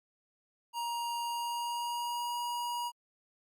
square tone with pitch glide, 943 to 958.4 Hz, A#5 to A#5, +20 to +48 cents, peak -34 dBFS, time 0.73-2.92 s, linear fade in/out 50 ms, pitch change +28 cents, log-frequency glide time 1.26-2.37 s, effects Opus 48 kbps

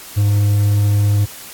triangle tone, 102.5 Hz, G#2, 22 cents flat, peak -9 dBFS, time 0.16-1.26 s, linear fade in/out 20 ms, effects white hiss -35 dBFS RMS until 1.53 s + AAC 64 kbps

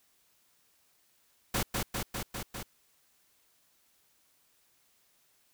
pink noise with echo, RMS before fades -30 dBFS, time 1.54-1.63 s, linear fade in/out 5 ms, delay 200 ms, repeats 5, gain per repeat -2 dB, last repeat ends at 2.63 s, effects white hiss -69 dBFS RMS until 5.53 s

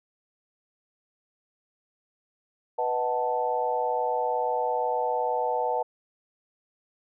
sine chord, B dominant seventh, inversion none, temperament equal, 493.9 / 622.3 / 740 / 880 Hz, B4 / D#5 / F#5 / A5, 0 / 0 / 0 / 0 cents, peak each -29 / -32 / -30 / -28 dBFS, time 2.78-5.83 s, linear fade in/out 10 ms, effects none

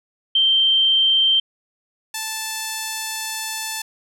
sine / 5% pulse tone pair in turn, 3136 / 878.5 Hz, G7 / A5, 0 / -3 cents, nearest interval octave + minor seventh, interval 2203 cents, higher first, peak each -13 dBFS, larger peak neither, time 0.35-1.4 / 2.14-3.82 s, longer second, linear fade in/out 5 ms, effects none

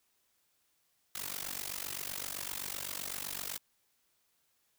white noise with amplitude modulation, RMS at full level -36 dBFS, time 1.15-3.58 s, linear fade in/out 5 ms, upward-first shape sine, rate 47.8 Hz, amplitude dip 95%, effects white hiss -75 dBFS RMS until 4.78 s

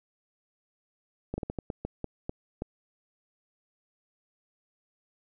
slowing click train, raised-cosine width 2 ms, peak -19 dBFS, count 10, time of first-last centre 1.34-2.621 s, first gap 40 ms, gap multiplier 1.3, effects none

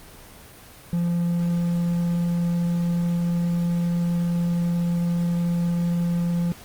triangle tone, 172.2 Hz, F3, 24 cents flat, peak -18 dBFS, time 0.93-6.52 s, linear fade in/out 0 ms, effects pink hiss -45 dBFS RMS until 6.64 s + Opus 24 kbps

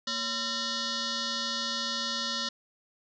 sine tone with frequency modulation, 233.5 Hz, A#3, 3 cents sharp, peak -29 dBFS, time 0.07-2.49 s, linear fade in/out 5 ms, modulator 795 Hz, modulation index 6.4, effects none

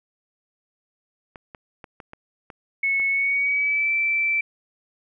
clicks, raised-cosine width 0.5 ms, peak -24 dBFS, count 7, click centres 1.358 / 1.548 / 1.842 / 2.002 / 2.134 / 2.502 / 2.999 s
sine tone with pitch glide, 2200 to 2331 Hz, C#7 to D7, -14 to -14 cents, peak -19 dBFS, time 2.83-4.41 s, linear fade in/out 5 ms, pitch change +100 cents, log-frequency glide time 3.09-3.92 s
effects none

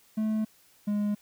triangle tone pair in turn, 217 / 207 Hz, A3 / G#3, -24 / -5 cents, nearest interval minor second, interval 81 cents, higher first, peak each -23 dBFS, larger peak neither, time 0.17-0.45 / 0.87-1.15 s, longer neither, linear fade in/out 10 ms, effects white hiss -61 dBFS RMS until 1.21 s

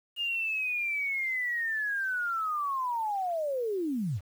sine linear sweep, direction down, 2852 to 75.9 Hz, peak -28 dBFS, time 0.16-4.21 s, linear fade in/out 50 ms, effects 9-bit

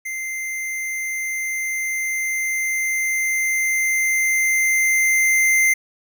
square tone with level ramp, 2085 Hz, C7, 7 cents flat, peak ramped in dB -26 to -14 dBFS, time 0.05-5.74 s, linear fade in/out 10 ms, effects none

